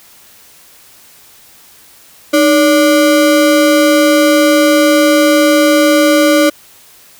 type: ring-modulated tone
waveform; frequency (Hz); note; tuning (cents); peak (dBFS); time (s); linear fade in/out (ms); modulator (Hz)
square; 440; A4; 0; -4; 2.33-6.5; 10; 133
effects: white hiss -42 dBFS RMS until 7.19 s